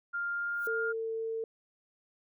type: tone with pitch glide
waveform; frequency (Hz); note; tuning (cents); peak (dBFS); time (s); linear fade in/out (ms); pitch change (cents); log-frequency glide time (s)
sine; 1400 to 1408.9; F6 to F6; +4 to +15; -31; 0.13-0.93; 20; +11; 0.31-0.62
type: noise with exponential growth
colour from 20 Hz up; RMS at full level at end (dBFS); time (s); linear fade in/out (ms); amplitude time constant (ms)
violet; -46; 0.49-0.67; 0; 37
type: tone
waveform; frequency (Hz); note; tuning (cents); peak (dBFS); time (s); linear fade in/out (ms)
sine; 449.7; A4; +38; -32; 0.67-1.44; 2
effects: none